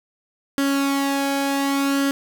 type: tone with flanger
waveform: sawtooth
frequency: 277.2 Hz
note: C#4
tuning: in tune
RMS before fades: -21 dBFS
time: 0.58-2.11 s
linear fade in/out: 0 ms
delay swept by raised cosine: 0.63 to 1.26 ms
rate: 0.66 Hz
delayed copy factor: +0.55
effects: none